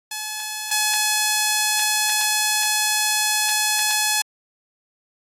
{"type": "tone pair in turn", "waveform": "5% pulse", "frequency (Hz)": [855, 851.3], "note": ["A5", "G#5"], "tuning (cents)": [-50, 43], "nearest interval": "unison", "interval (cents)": 7, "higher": "first", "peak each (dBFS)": [-15, -6], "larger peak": "second", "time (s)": [[0.11, 0.71], [0.71, 4.22]], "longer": "second", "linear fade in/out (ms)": 5, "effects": ["AAC 64 kbps"]}